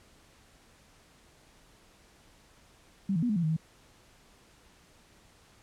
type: tone with pitch steps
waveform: sine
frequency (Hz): 195.2 / 162.8 / 243.4 / 210.4 / 170.9 / 156.9 / 160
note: G3 / E3 / B3 / G#3 / F3 / D#3 / D#3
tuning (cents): -7 / -21 / -25 / +23 / -37 / +15 / +49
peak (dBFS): -25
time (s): 3.09-3.566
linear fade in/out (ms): 5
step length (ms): 68
effects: pink hiss -60 dBFS RMS until 5.62 s + low-pass 10000 Hz 12 dB/octave